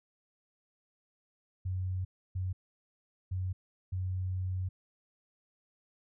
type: tone bursts at uneven times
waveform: sine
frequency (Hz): 92.6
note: F#2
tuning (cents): +2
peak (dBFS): -31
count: 4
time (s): 1.65-2.05 / 2.35-2.53 / 3.31-3.53 / 3.92-4.69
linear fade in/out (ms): 10
effects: none